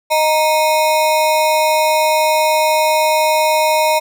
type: ring-modulated tone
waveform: square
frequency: 777 Hz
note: G5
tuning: 16 cents flat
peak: -9 dBFS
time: 0.1-4 s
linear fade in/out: 20 ms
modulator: 156 Hz
effects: none